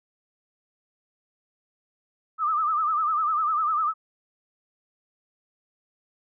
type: tone with vibrato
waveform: sine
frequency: 1244.5 Hz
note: D#6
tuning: in tune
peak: -21 dBFS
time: 2.38-3.94 s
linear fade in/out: 50 ms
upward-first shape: sine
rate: 10 Hz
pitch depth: 100 cents each way
effects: none